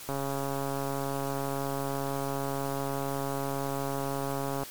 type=click train; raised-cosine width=1 ms; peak=-19 dBFS; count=628; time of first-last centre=0.09-4.633 s; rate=138 Hz; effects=white hiss -44 dBFS RMS until 4.7 s + MP3 96 kbps